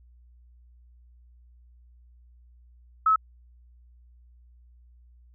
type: tone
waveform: sine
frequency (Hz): 1293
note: E6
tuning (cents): -34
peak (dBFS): -17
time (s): 3.06-3.16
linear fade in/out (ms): 5
effects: added 60 Hz sine -52 dBFS peak until 5.34 s